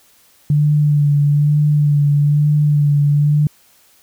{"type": "tone with vibrato", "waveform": "sine", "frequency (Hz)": 146.83, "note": "D3", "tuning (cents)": 0, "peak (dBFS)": -10, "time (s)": [0.5, 3.47], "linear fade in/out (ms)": 2, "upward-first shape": "sine", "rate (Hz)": 1.1, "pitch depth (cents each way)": 27, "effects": ["white hiss -52 dBFS RMS until 4.02 s"]}